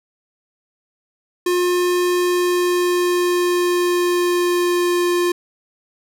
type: tone with pitch glide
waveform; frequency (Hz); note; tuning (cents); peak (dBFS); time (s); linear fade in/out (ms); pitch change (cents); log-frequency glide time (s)
square; 356.4 to 351.9; F4 to F4; +35 to +13; -16; 1.46-5.32; 5; -22; 2.13-5.1
effects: none